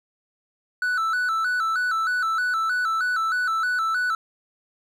triangle tone with vibrato, 1400 Hz, F6, 4 cents sharp, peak -19 dBFS, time 0.82-4.15 s, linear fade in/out 2 ms, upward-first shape square, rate 3.2 Hz, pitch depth 100 cents each way, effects none

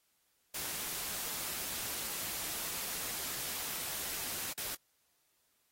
white noise with dropouts, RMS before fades -39 dBFS, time 0.54-4.75 s, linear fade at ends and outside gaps 5 ms, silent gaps 4.529-4.576 s, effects white hiss -75 dBFS RMS until 5.71 s + AAC 48 kbps

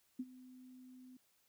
sine tone with ADSR envelope, 254.7 Hz, C4, 46 cents flat, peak -36 dBFS, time 0.19-1.17 s, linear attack 8 ms, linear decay 44 ms, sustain -18 dB, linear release 4 ms, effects white hiss -75 dBFS RMS until 1.48 s

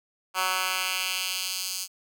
10% pulse tone with high-pass filter sweep, 186.1 Hz, F#3, 10 cents sharp, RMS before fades -29 dBFS, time 0.34-1.88 s, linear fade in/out 50 ms, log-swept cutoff 1200 to 5600 Hz, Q 1.3, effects none

